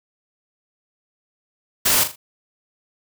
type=noise with echo; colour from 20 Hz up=white; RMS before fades=-17 dBFS; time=1.85-2.04 s; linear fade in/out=10 ms; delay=40 ms; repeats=3; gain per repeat=-9 dB; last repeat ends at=2.16 s; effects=none